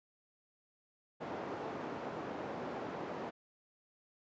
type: band-pass noise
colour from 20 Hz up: white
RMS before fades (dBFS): -42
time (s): 1.2-3.31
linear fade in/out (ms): 20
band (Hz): 180 to 720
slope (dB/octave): 12
effects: resampled to 16000 Hz